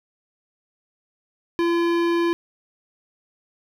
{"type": "tone with hard clipping", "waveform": "sine", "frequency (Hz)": 340.5, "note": "F4", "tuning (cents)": -44, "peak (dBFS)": -20, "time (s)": [1.59, 2.33], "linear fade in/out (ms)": 0, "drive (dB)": 17, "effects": []}